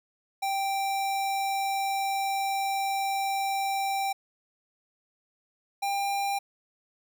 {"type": "tone pair in turn", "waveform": "square", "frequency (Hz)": [784, 796.3], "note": ["G5", "G5"], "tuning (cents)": [0, 27], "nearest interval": "unison", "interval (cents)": 27, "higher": "second", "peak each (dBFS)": -27, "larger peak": "neither", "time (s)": [[0.42, 4.13], [5.82, 6.39]], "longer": "first", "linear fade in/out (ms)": 10, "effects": []}